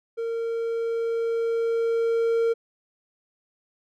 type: tone with level ramp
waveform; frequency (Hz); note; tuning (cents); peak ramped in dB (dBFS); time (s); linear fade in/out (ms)
triangle; 459.7; A#4; -24; -24 to -17; 0.17-2.54; 20
effects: none